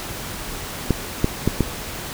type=clicks; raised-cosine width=3 ms; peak=-3 dBFS; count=4; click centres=0.907 / 1.244 / 1.476 / 1.607 s; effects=pink hiss -31 dBFS RMS until 2.13 s

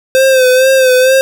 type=tone with vibrato; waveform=square; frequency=519 Hz; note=C5; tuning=14 cents flat; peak=-6 dBFS; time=0.15-1.21 s; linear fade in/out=0 ms; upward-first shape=sine; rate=2.2 Hz; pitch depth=47 cents each way; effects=none

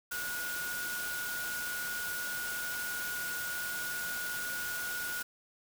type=tone in noise; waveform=sine; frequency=1449 Hz; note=F#6; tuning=37 cents flat; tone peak=-36 dBFS; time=0.11-5.23 s; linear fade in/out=10 ms; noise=white; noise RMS=-40 dBFS; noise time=0.11-5.23 s; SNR=+1 dB; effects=none

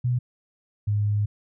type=tone pair in turn; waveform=sine; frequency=123.47 / 103.83 Hz; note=B2 / G#2; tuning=0 / 0 cents; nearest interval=minor third; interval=300 cents; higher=first; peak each=-20 dBFS; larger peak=neither; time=0.04-0.19 / 0.87-1.26 s; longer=second; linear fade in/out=10 ms; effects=none

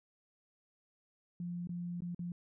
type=tone with dropouts; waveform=sine; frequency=174.61 Hz; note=F3; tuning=in tune; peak=-37 dBFS; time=1.4-2.32 s; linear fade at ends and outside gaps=2 ms; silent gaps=1.672-1.692 / 2.006-2.02 / 2.147-2.192 s; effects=none

